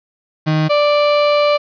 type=tone pair in turn; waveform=35% pulse; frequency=155.56 / 587.3 Hz; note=D#3 / D5; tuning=0 / 0 cents; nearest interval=octave + major seventh; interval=2300 cents; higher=second; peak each=-11 / -9 dBFS; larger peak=second; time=0.46-0.69 / 0.69-1.58 s; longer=second; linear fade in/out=20 ms; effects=resampled to 11025 Hz + 7-bit